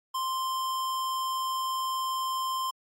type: tone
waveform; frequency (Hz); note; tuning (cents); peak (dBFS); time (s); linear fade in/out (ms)
square; 1046.5; C6; 0; -29; 0.14-2.71; 10
effects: AAC 64 kbps